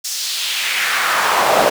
brown noise with high-pass filter sweep, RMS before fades -17 dBFS, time 0.04-1.7 s, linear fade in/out 10 ms, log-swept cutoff 6000 to 550 Hz, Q 1.8, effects none

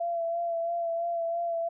sine tone with vibrato, 677 Hz, E5, 46 cents sharp, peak -27 dBFS, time 0-1.69 s, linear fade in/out 10 ms, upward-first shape sine, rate 3 Hz, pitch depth 26 cents each way, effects none

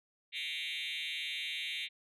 sine tone with frequency modulation, 2967 Hz, F#7, 4 cents sharp, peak -33 dBFS, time 0.32-1.89 s, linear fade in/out 50 ms, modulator 158 Hz, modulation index 5.7, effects tanh soft clip ceiling -35 dBFS

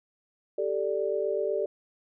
sine chord, G suspended second, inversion none, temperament equal, 392 / 440 / 587.3 Hz, G4 / A4 / D5, 0 / 0 / 0 cents, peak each -30 dBFS, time 0.58-1.66 s, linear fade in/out 5 ms, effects none

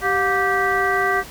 harmonic tone with a mistuned harmonic, 390.1 Hz, G4, 8 cents flat, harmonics 1 / 2 / 3 / 4 / 5, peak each -23 / -23 / -23 / -23 / -23 dBFS, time 0.01-1.24 s, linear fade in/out 50 ms, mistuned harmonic 2, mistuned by -140 cents, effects pink hiss -38 dBFS RMS until 1.3 s

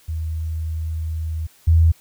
sine tone pair in turn, 79.9 / 81.86 Hz, D#2 / E2, +47 / -12 cents, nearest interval unison, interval 41 cents, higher second, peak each -22 / -10 dBFS, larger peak second, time 0.08-1.47 / 1.67-1.92 s, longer first, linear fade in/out 10 ms, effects white hiss -53 dBFS RMS until 2 s

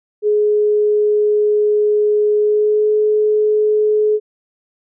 sine tone with pitch glide, 420 to 425.4 Hz, G#4 to G#4, +19 to +42 cents, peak -11 dBFS, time 0.22-4.2 s, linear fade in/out 50 ms, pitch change +23 cents, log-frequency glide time 2.38-2.9 s, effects none

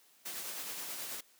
white noise with tremolo, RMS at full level -40 dBFS, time 0.25-1.21 s, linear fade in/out 10 ms, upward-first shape triangle, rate 9.4 Hz, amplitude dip 35%, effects white hiss -65 dBFS RMS until 1.39 s + high-pass 200 Hz 12 dB/octave

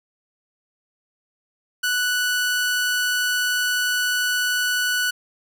sawtooth tone, 1481 Hz, F#6, 1 cent sharp, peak -16 dBFS, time 1.83-5.11 s, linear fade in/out 10 ms, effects none

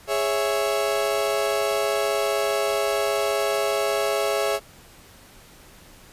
35% pulse chord, C# minor, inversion second, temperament equal, 415.3 / 554.4 / 659.3 Hz, G#4 / C#5 / E5, 0 / 0 / 0 cents, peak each -24 dBFS, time 0.07-4.6 s, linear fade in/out 50 ms, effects pink hiss -49 dBFS RMS until 6.12 s + resampled to 32000 Hz

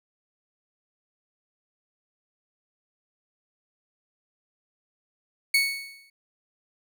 30% pulse tone with exponential decay, 2217 Hz, C#7, in tune, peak -14 dBFS, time 5.54-6.1 s, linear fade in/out 5 ms, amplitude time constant 120 ms, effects none

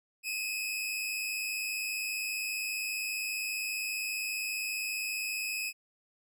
sawtooth tone pair together, 2475 / 2575 Hz, D#7 / E7, -10 / -41 cents, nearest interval minor second, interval 69 cents, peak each -34 / -31 dBFS, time 0.23-5.73 s, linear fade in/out 50 ms, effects none

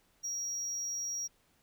triangle tone, 5670 Hz, F8, 25 cents sharp, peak -33 dBFS, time 0.23-1.28 s, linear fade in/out 20 ms, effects pink hiss -70 dBFS RMS until 1.62 s

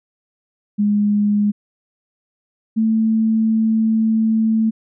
sine tone pair in turn, 206.8 / 221.6 Hz, G#3 / A3, -7 / +13 cents, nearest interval minor second, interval 120 cents, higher second, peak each -13 dBFS, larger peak neither, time 0.78-1.52 / 2.76-4.71 s, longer second, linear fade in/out 20 ms, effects none

